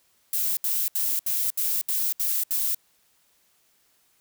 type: noise bursts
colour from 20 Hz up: violet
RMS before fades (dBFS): -25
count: 8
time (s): 0.33-2.747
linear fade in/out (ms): 2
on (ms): 240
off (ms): 71
effects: white hiss -65 dBFS RMS until 4.2 s